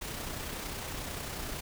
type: noise with amplitude modulation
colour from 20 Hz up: pink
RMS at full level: -37 dBFS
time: 0.01-1.61 s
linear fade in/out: 10 ms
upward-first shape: sine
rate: 31.1 Hz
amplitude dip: 35%
effects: none